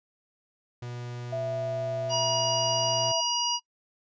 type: tone with pitch glide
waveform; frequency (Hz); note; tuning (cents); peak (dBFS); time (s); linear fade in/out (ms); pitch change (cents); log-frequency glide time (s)
45% pulse; 121.5 to 120.45; B2 to B2; -28 to -43; -35; 0.82-3.12; 5; -15; 2.09-2.36
type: tone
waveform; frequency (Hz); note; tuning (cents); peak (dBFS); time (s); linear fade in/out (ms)
sine; 661; E5; +5; -28; 1.32-3.21; 10
type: harmonic tone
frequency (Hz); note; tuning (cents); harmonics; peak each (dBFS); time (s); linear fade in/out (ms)
958; A#5; +47; 1 / 3 / 5 / 6; -30 / -30 / -30 / -30; 2.09-3.6; 50
effects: noise-tail reverb RT60 0.1 s tail -23 dB re dry + resampled to 16000 Hz